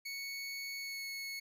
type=tone with pitch glide; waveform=25% pulse; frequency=2217 to 2198 Hz; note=C#7 to C#7; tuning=0 to -15 cents; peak=-36 dBFS; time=0.05-1.4 s; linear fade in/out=10 ms; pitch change=-15 cents; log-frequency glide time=0.78-1.04 s; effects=none